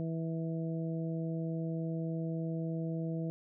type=harmonic tone; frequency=163.3 Hz; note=E3; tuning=16 cents flat; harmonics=1 / 2 / 3 / 4; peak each=-34 / -40 / -44 / -46 dBFS; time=0-3.3 s; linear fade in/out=0 ms; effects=none